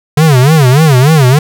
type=tone with vibrato; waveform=square; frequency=141.9 Hz; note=C#3; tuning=41 cents sharp; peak=-4 dBFS; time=0.17-1.39 s; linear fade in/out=5 ms; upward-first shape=sine; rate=3.4 Hz; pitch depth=230 cents each way; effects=none